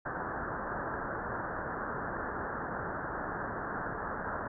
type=low-pass noise; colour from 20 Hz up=white; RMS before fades=-37 dBFS; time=0.05-4.48 s; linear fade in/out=10 ms; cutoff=1700 Hz; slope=96 dB/octave; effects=none